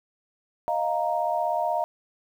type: chord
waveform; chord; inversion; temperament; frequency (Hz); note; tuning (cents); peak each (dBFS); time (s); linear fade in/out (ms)
sine; Eb suspended second; none; equal; 622.3 / 698.5 / 932.3; Eb5 / F5 / Bb5; 0 / 0 / 0; -28 / -26 / -28; 0.68-1.84; 0
effects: 9-bit